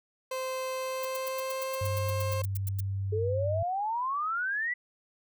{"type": "tone with pitch glide", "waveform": "30% pulse", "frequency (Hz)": [520, 530.3], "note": ["C5", "C5"], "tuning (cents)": [-11, 23], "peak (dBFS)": -29, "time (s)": [0.31, 2.42], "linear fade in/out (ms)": 5, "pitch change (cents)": 34, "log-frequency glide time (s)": [0.75, 1.98]}
{"type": "noise bursts", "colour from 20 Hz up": "violet", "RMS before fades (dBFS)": -37, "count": 16, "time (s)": [1.03, 2.806], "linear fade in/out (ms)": 5, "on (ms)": 21, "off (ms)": 96}
{"type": "tone", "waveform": "sine", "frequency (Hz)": 97.6, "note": "G2", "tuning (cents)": -7, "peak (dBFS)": -29, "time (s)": [1.81, 3.63], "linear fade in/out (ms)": 5}
{"type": "exponential sweep", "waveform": "sine", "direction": "up", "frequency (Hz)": [418.7, 2000], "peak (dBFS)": -28, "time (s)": [3.12, 4.74], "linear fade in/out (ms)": 10}
{"effects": []}